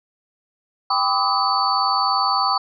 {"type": "tone cluster", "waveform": "sine", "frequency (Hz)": [787, 1010, 1170, 1270, 4510], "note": ["G5", "B5", "D6", "D#6", "C#8"], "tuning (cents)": [7, 39, -7, 35, 29], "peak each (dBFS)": -23, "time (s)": [0.9, 2.58], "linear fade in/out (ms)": 5, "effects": []}